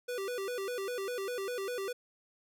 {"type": "tone with vibrato", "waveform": "square", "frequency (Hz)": 438.2, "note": "A4", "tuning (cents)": -7, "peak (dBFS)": -35, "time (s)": [0.08, 1.93], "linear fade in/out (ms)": 10, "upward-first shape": "square", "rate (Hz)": 5, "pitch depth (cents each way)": 200, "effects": []}